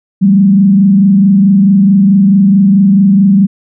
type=tone with frequency modulation; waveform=sine; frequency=196 Hz; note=G3; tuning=in tune; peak=-3 dBFS; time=0.21-3.47 s; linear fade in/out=20 ms; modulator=24.6 Hz; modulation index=0.63; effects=none